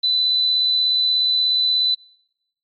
sine tone with amplitude modulation, 4000 Hz, B7, 21 cents sharp, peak -14 dBFS, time 0.03-1.95 s, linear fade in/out 10 ms, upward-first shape sine, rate 76.7 Hz, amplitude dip 30%, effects noise-tail reverb RT60 0.9 s tail -26 dB re dry + AAC 48 kbps

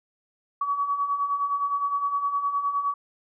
sine beating tone pair, 1127 / 1136.7 Hz, C#6 / C#6, +28 / +43 cents, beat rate 9.7 Hz, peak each -31 / -24 dBFS, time 0.61-2.94 s, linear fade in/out 5 ms, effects none

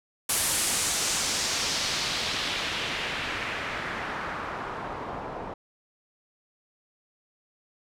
white noise with low-pass filter sweep, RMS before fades -30 dBFS, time 0.29-5.54 s, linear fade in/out 5 ms, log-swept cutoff 11000 to 760 Hz, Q 1.4, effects none

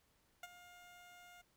15% pulse tone with ADSR envelope, 709 Hz, F5, 26 cents sharp, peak -38 dBFS, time 0.43-1.42 s, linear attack 4 ms, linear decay 31 ms, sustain -13 dB, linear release 13 ms, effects pink hiss -75 dBFS RMS until 1.56 s

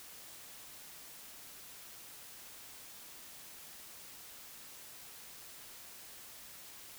silence, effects white hiss -52 dBFS RMS until 6.98 s

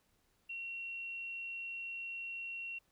sine tone, 2734 Hz, F7, 37 cents flat, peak -40 dBFS, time 0.49-2.79 s, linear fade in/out 10 ms, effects pink hiss -75 dBFS RMS until 2.91 s

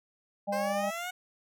harmonic tone, 201.3 Hz, G3, 46 cents sharp, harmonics 1 / 3 / 4, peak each -36 / -31 / -33 dBFS, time 0.47-0.91 s, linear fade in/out 20 ms
15% pulse exponential sweep, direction up, 515 to 740 Hz, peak -28 dBFS, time 0.52-1.11 s, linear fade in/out 10 ms
effects none

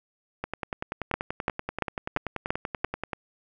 two click trains, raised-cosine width 0.5 ms, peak -15 / -9 dBFS, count 29 / 6, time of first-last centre 0.44-3.132 / 1.14-2.846 s, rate 10.4 / 2.93 Hz, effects none

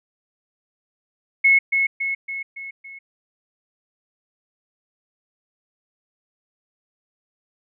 sine tone with echo, 2185 Hz, C#7, 26 cents flat, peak -11 dBFS, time 1.44-1.59 s, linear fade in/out 10 ms, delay 280 ms, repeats 5, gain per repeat -5 dB, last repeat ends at 2.99 s, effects none

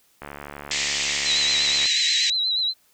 click train, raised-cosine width 0.5 ms, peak -20 dBFS, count 119, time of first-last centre 0.22-1.857 s, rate 72.1 Hz
pink band-pass noise, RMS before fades -25 dBFS, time 0.71-2.3 s, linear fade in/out 2 ms, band 1800 to 7700 Hz, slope 96 dB/octave
sine tone with vibrato, 3970 Hz, B7, 8 cents sharp, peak -20 dBFS, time 1.24-2.74 s, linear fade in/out 50 ms, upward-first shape sine, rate 8.3 Hz, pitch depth 59 cents each way
effects white hiss -61 dBFS RMS until 2.93 s

